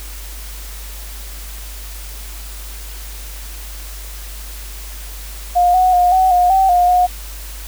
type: tone with pitch steps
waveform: sine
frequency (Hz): 710 / 738 / 715 / 751 / 716 / 768 / 712 / 722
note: F5 / F#5 / F5 / F#5 / F5 / G5 / F5 / F#5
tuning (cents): +28 / -5 / +41 / +26 / +43 / -36 / +33 / -43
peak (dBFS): -9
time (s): 5.55-7.07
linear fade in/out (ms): 20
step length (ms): 190
effects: added 50 Hz sine -29 dBFS peak until 7.67 s + white hiss -35 dBFS RMS until 7.67 s